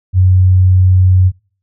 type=tone; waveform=sine; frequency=92.5 Hz; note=F#2; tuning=in tune; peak=-5 dBFS; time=0.13-1.32 s; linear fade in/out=50 ms; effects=noise-tail reverb RT60 0.4 s tail -23 dB re dry